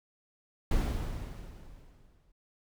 brown noise with exponential decay, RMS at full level -26 dBFS, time 0.71-2.32 s, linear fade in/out 5 ms, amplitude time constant 350 ms, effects none

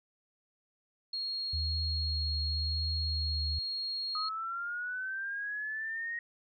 sine tone, 4279 Hz, C8, 38 cents sharp, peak -33 dBFS, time 1.13-4.29 s, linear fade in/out 5 ms
sine tone with vibrato, 79.8 Hz, D#2, 44 cents sharp, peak -32 dBFS, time 1.53-3.59 s, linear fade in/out 5 ms, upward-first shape triangle, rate 0.9 Hz, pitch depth 43 cents each way
sine linear sweep, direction up, 1248 to 1881 Hz, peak -34 dBFS, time 4.15-6.19 s, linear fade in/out 2 ms
effects none

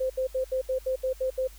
sine tone bursts, 519 Hz, C5, 14 cents flat, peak -24 dBFS, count 9, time 0-1.476 s, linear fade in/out 10 ms, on 100 ms, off 72 ms, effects added 50 Hz sine -46 dBFS peak until 1.58 s + white hiss -54 dBFS RMS until 1.58 s

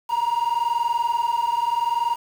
triangle tone pair together, 932.3 / 953 Hz, A#5 / A#5, 0 / +38 cents, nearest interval unison, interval 38 cents, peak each -20 dBFS, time 0.09-2.16 s, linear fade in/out 20 ms, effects tanh soft clip ceiling -13 dBFS + 7-bit

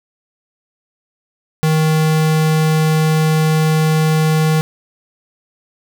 square tone, 156.9 Hz, D#3, 15 cents sharp, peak -12 dBFS, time 1.63-4.61 s, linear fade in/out 0 ms, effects none

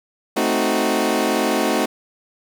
20% pulse chord, A diminished seventh, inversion none, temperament equal, 220 / 261.6 / 311.1 / 370 Hz, A3 / C4 / Eb4 / Gb4, 0 / 0 / 0 / 0 cents, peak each -18 dBFS, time 0.36-1.86 s, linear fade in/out 10 ms, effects none

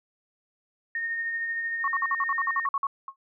sine tone with tremolo, 1840 Hz, A#6, 23 cents flat, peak -26 dBFS, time 0.95-2.66 s, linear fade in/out 2 ms, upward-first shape sine, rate 13 Hz, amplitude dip 30%
sine tone bursts, 1108.7 Hz, C#6, in tune, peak -23 dBFS, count 12, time 1.84-2.869 s, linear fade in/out 2 ms, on 39 ms, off 51 ms
sine tone with exponential decay, 1083 Hz, C#6, 41 cents flat, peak -30 dBFS, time 3.08-3.16 s, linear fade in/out 2 ms, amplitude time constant 16 ms
effects none

